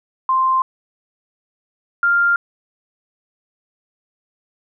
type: tone pair in turn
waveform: sine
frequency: 1046.5 / 1396.9 Hz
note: C6 / F6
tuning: 0 / 0 cents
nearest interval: perfect fourth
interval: 500 cents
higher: second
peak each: -13 / -12 dBFS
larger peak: second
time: 0.29-0.62 / 2.03-2.36 s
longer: neither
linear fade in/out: 2 ms
effects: none